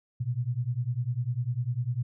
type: beating tone pair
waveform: sine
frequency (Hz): 117.1 / 127.1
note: A#2 / C3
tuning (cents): +8 / -50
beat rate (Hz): 10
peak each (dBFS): -30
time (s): 0.2-2.03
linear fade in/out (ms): 10
effects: none